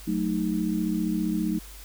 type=chord; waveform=sine; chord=D# diminished; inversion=first; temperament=equal; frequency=185 / 220 / 311.1 Hz; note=F#3 / A3 / D#4; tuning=0 / 0 / 0 cents; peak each=-28 dBFS; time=0.07-1.59 s; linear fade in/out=10 ms; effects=added 50 Hz sine -43 dBFS peak until 1.84 s + white hiss -47 dBFS RMS until 1.84 s